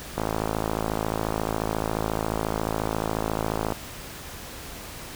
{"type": "click train", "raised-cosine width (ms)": 1, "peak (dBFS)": -11, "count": 193, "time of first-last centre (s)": [0.18, 3.722], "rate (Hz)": 54.2, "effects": ["pink hiss -39 dBFS RMS until 5.15 s"]}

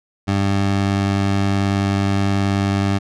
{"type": "tone", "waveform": "20% pulse", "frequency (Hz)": 98.8, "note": "G2", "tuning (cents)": 14, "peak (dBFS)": -11, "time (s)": [0.27, 2.99], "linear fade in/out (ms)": 20, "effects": ["low-pass 6000 Hz 12 dB/octave"]}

